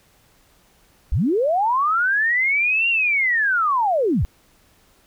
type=linear two-way sweep; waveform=sine; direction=up then down; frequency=41.19 to 2794 to 41.19 Hz; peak=-16 dBFS; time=1.12-4.25 s; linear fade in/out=0 ms; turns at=2.89 s; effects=pink hiss -57 dBFS RMS until 5.06 s